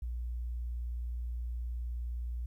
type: tone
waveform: sine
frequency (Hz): 59.6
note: A#1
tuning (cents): +39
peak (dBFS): -34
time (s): 0.02-2.46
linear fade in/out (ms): 5
effects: 12-bit